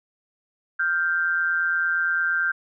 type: tone pair together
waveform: sine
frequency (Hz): 1400 / 1568.7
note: F6 / G6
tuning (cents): +4 / +1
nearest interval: major second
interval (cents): 197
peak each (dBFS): -24 / -22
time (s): 0.79-2.52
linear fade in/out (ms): 10
effects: none